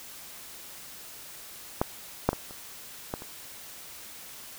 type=clicks; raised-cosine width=1 ms; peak=-9 / -6 / -17 / -30 / -16 / -27 dBFS; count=6; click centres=1.815 / 2.29 / 2.331 / 2.509 / 3.139 / 3.221 s; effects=white hiss -45 dBFS RMS until 4.58 s